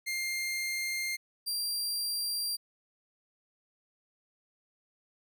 sawtooth tone pair in turn, 2111 / 4739 Hz, C7 / D8, +15 / +15 cents, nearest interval octave + major second, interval 1400 cents, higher second, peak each -28 dBFS, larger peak neither, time 0.06-1.17 / 1.46-2.57 s, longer neither, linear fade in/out 20 ms, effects none

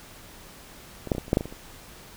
clicks, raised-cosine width 2 ms, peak -21 / -8 / -18 / -15 / -27 / -6 / -6 / -17 / -22 / -26 dBFS, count 10, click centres 1.073 / 1.118 / 1.15 / 1.182 / 1.281 / 1.331 / 1.371 / 1.409 / 1.456 / 1.525 s, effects pink hiss -47 dBFS RMS until 2.16 s

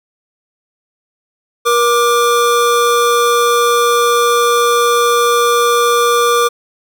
square tone pair together, 476.9 / 1180.4 Hz, A#4 / D6, +39 / +8 cents, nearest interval octave + major third, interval 1569 cents, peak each -13 dBFS, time 1.65-6.49 s, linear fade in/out 20 ms, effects none

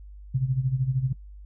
sine tone with tremolo, 130.81 Hz, C3, in tune, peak -19 dBFS, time 0.34-1.13 s, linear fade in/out 10 ms, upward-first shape sine, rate 13 Hz, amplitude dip 75%, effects noise-tail reverb RT60 0.1 s tail -21 dB re dry + added 50 Hz sine -41 dBFS peak until 1.45 s

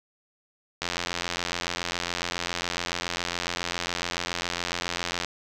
click train, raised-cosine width 0.2 ms, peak -10 dBFS, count 387, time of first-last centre 0.82-5.247 s, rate 87.2 Hz, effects none

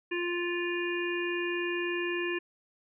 harmonic tone, 349.5 Hz, F4, 1 cent sharp, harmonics 1 / 3 / 5 / 7 / 8, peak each -31 / -42 / -36 / -37 / -41 dBFS, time 0.11-2.39 s, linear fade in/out 10 ms, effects none

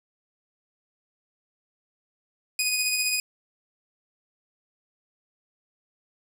15% pulse tone with tremolo, 2489 Hz, D#7, in tune, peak -15 dBFS, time 2.59-3.2 s, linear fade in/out 2 ms, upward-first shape sine, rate 15 Hz, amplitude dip 35%, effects none

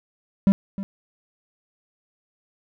triangle tone with echo, 196 Hz, G3, in tune, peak -10 dBFS, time 0.47-0.52 s, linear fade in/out 0 ms, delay 310 ms, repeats 1, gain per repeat -14 dB, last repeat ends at 0.83 s, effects none

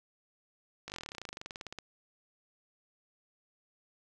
slowing click train, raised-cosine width 0.2 ms, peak -24 dBFS, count 26, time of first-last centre 0.88-1.787 s, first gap 19 ms, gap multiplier 1.05, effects none

